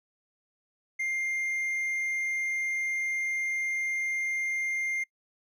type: tone with hard clipping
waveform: triangle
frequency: 2108 Hz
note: C7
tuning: 12 cents sharp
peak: -29 dBFS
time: 0.99-5.04 s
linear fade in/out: 10 ms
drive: 6 dB
effects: noise-tail reverb RT60 0.1 s tail -24 dB re dry + resampled to 32000 Hz